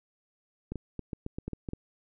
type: clicks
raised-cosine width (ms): 3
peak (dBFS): -22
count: 10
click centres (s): 0.72 / 0.757 / 0.993 / 1.132 / 1.264 / 1.385 / 1.48 / 1.533 / 1.688 / 1.734
effects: none